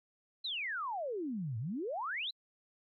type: exponential two-way sweep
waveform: sine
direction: down then up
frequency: 4186 to 105.5 to 4186 Hz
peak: -35 dBFS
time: 0.44-2.31 s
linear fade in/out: 10 ms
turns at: 1.58 s
effects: AAC 48 kbps